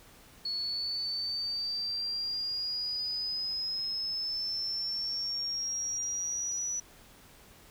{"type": "exponential sweep", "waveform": "sine", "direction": "up", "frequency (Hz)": [4382, 5920], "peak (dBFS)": -31, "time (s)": [0.45, 6.8], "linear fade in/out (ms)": 5, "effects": ["pink hiss -56 dBFS RMS until 7.7 s"]}